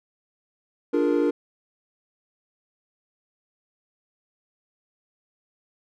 triangle chord, Bb dominant seventh, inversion first, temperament equal, 293.7 / 349.2 / 415.3 / 466.2 Hz, D4 / F4 / Ab4 / Bb4, 0 / 0 / 0 / 0 cents, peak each -21 / -23 / -27 / -22 dBFS, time 0.93-1.31 s, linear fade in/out 10 ms, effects none

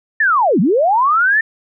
sine linear two-way sweep, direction down then up, 1820 to 160 to 1820 Hz, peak -10 dBFS, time 0.2-1.41 s, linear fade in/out 5 ms, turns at 0.6 s, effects none

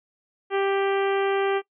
harmonic tone, 393.1 Hz, G4, 5 cents sharp, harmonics 1 / 2 / 3 / 4 / 5 / 6 / 7 / 8, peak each -22 / -28 / -32 / -34 / -36 / -38 / -39 / -40 dBFS, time 0.5-1.62 s, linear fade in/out 50 ms, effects noise-tail reverb RT60 0.1 s tail -20 dB re dry

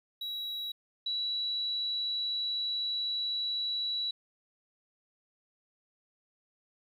triangle / sine tone pair in turn, 3886 / 3924 Hz, B7 / B7, -29 / -12 cents, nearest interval unison, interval 17 cents, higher second, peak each -33 / -30 dBFS, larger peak second, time 0.21-0.72 / 1.06-4.11 s, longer second, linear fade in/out 5 ms, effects 11-bit

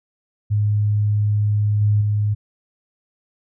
sine tone with level steps, 104.5 Hz, G#2, 11 cents sharp, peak -15 / -13 / -16 dBFS, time 0.5-2.35 s, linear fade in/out 20 ms, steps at 1.81 / 2.01 s, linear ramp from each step 5 ms, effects none

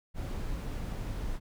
brown noise, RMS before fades -35 dBFS, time 0.14-1.4 s, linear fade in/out 50 ms, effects none

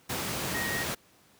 sine tone in noise, 1878 Hz, A#6, 12 cents sharp, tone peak -32 dBFS, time 0.54-0.84 s, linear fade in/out 10 ms, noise pink, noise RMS -32 dBFS, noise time 0.09-0.95 s, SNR -3 dB, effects pink hiss -61 dBFS RMS until 1.39 s + high-pass 100 Hz 12 dB/octave

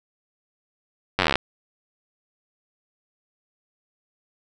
slowing click train, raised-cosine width 0.3 ms, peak -3 dBFS, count 14, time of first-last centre 1.19-1.356 s, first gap 10 ms, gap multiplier 1.04, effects none

